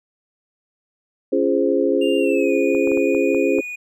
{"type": "chord", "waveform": "sine", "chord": "Db major seventh", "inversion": "none", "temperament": "equal with one note detuned", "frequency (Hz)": [277.2, 342.2, 415.3, 523.3], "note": ["Db4", "F4", "Ab4", "C5"], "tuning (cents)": [0, -35, 0, 0], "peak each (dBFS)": [-21, -21, -20, -21], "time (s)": [1.32, 3.61], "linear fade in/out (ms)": 10}
{"type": "tone with pitch glide", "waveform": "triangle", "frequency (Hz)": [2794, 2461], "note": ["F7", "D#7"], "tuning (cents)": [0, -20], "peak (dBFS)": -26, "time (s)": [2.01, 3.76], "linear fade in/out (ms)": 10, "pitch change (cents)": -220, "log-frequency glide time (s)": [2.18, 2.53]}
{"type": "clicks", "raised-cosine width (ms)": 1, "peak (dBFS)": -20, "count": 7, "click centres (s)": [2.749, 2.874, 2.917, 2.974, 3.148, 3.347, 3.586]}
{"effects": []}